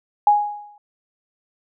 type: tone with exponential decay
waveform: sine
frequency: 829 Hz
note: G#5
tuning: 3 cents flat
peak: -8 dBFS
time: 0.27-0.78 s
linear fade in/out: 2 ms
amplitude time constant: 110 ms
effects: none